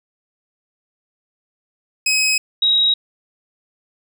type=tone pair in turn; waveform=20% pulse / sine; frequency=2541 / 3816 Hz; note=D#7 / A#7; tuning=+36 / +40 cents; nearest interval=perfect fifth; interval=704 cents; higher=second; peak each=-10 / -12 dBFS; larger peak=first; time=2.06-2.38 / 2.62-2.94 s; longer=neither; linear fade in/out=5 ms; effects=none